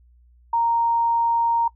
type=tone; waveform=sine; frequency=930 Hz; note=A#5; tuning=4 cents flat; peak=-17 dBFS; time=0.53-1.68 s; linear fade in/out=5 ms; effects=noise-tail reverb RT60 0.1 s tail -21 dB re dry + added 60 Hz sine -51 dBFS peak until 1.75 s